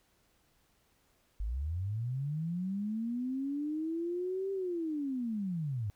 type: linear two-way sweep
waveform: sine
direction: up then down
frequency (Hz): 47.25 to 393.4 to 96.7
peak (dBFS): -32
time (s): 1.4-5.9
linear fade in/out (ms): 0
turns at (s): 4.52
effects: pink hiss -71 dBFS RMS until 5.95 s